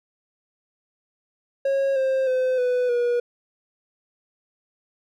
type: tone with pitch steps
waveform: triangle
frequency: 546 / 529.2 / 513 / 497.2 / 482 Hz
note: C#5 / C5 / C5 / B4 / B4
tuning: -26 / +20 / -34 / +12 / -42 cents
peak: -17 dBFS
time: 1.65-3.2 s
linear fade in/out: 5 ms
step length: 310 ms
effects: none